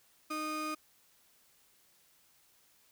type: tone pair together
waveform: 35% pulse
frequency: 308.2 / 1232.8 Hz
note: D#4 / D#6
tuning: -16 / -16 cents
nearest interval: 2 octaves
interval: 2400 cents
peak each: -37 / -37 dBFS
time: 0.3-0.75 s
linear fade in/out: 10 ms
effects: white hiss -67 dBFS RMS until 2.91 s